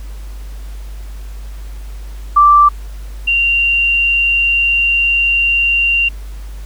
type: tone pair in turn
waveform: sine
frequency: 1172 / 2769 Hz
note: D6 / F7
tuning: -4 / -15 cents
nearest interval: octave + minor third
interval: 1489 cents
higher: second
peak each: -4 / -10 dBFS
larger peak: first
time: 2.36-2.69 / 3.27-6.09 s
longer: second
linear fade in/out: 10 ms
effects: added 50 Hz sine -25 dBFS peak until 6.65 s + pink hiss -43 dBFS RMS until 6.65 s